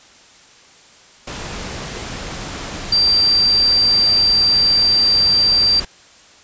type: tone in noise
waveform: sine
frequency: 4699 Hz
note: D8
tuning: in tune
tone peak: -11 dBFS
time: 2.92-5.8 s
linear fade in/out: 5 ms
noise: pink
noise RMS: -28 dBFS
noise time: 1.27-5.85 s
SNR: +14 dB
effects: white hiss -46 dBFS RMS until 6.43 s + resampled to 16000 Hz